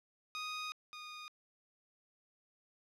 15% pulse tone pair in turn, 1244.5 / 1230.2 Hz, D#6 / D#6, 0 / -20 cents, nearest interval unison, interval 20 cents, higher first, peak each -33 / -40 dBFS, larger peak first, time 0.35-0.72 / 0.93-1.28 s, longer first, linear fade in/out 0 ms, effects low-pass 7000 Hz 12 dB/octave

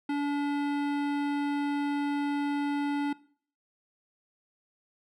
sine tone with hard clipping, 287.2 Hz, D4, 39 cents flat, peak -29 dBFS, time 0.09-3.13 s, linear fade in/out 5 ms, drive 17 dB, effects noise-tail reverb RT60 0.5 s tail -20 dB re dry

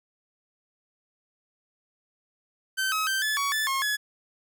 sawtooth tone with pitch steps, 1543 / 1278 / 1559 / 1726 / 1125 / 1747 / 1078 / 1696 Hz, G6 / D#6 / G6 / A6 / C#6 / A6 / C#6 / G#6, -28 / +46 / -10 / -34 / +25 / -13 / -49 / +36 cents, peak -21 dBFS, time 2.77-3.97 s, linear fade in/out 20 ms, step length 150 ms, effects none

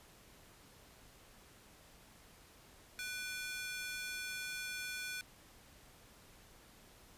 sawtooth ring-modulated tone, 1949 Hz, B6, 23 cents flat, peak -34 dBFS, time 2.99-5.21 s, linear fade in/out 0 ms, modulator 454 Hz, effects pink hiss -61 dBFS RMS until 7.17 s + resampled to 32000 Hz

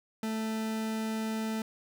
40% pulse tone, 220.4 Hz, A3, 3 cents sharp, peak -30 dBFS, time 0.23-1.62 s, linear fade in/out 2 ms, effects none

